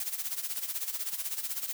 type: noise with tremolo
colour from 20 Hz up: blue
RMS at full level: -32 dBFS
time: 0-1.73 s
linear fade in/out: 2 ms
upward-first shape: sine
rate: 16 Hz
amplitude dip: 75%
effects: none